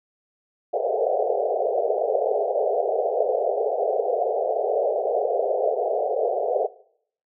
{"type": "band-pass noise", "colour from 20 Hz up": "pink", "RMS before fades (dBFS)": -23, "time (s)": [0.73, 6.67], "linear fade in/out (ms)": 10, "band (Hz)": [410, 750], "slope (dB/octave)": 96, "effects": ["noise-tail reverb RT60 0.6 s tail -18 dB re dry"]}